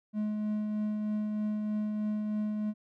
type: tone with tremolo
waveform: triangle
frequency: 211.9 Hz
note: G#3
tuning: 35 cents sharp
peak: -26 dBFS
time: 0.13-2.74 s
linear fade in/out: 50 ms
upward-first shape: triangle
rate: 3.2 Hz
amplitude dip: 30%
effects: none